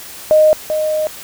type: tone pair in turn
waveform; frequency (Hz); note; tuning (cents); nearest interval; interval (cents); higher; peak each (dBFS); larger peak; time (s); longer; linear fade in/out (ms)
sine; 618 / 618; D#5 / D#5; -12 / -12; unison; 0; neither; -6 / -14; first; 0.31-0.53 / 0.7-1.07; second; 0
effects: white hiss -33 dBFS RMS until 1.23 s